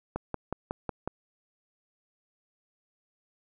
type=click train; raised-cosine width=1 ms; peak=-17 dBFS; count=6; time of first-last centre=0.16-1.076 s; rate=5.46 Hz; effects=none